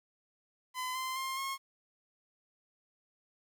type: tone with pitch steps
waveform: sawtooth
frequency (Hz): 1016 / 1037.3 / 1059.1 / 1081.4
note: B5 / C6 / C6 / C#6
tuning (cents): +49 / -15 / +21 / -43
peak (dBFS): -31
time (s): 0.74-1.58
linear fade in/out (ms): 50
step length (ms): 210
effects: 11-bit